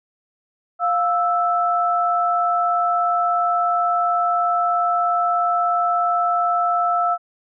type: tone pair together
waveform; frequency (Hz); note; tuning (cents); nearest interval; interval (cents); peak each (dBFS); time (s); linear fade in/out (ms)
sine; 701.9 / 1318.5; F5 / E6; +9 / 0; major seventh; 1091; -19; 0.79-7.18; 50
effects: none